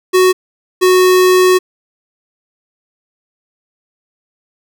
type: tone pair in turn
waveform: square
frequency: 370 / 368.2 Hz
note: F#4 / F#4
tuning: 0 / -8 cents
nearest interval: unison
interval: 8 cents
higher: first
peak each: -7 dBFS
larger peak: neither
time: 0.13-0.33 / 0.81-1.59 s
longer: second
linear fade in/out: 20 ms
effects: none